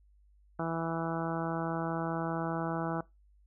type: harmonic tone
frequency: 164.81 Hz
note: E3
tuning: in tune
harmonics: 1 / 2 / 3 / 4 / 5 / 6 / 7 / 8 / 9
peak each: -36 / -37 / -41 / -38 / -40 / -44 / -44 / -42 / -45 dBFS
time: 0.59-3.01 s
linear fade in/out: 5 ms
effects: noise-tail reverb RT60 0.2 s tail -21 dB re dry + added 50 Hz sine -60 dBFS peak until 3.46 s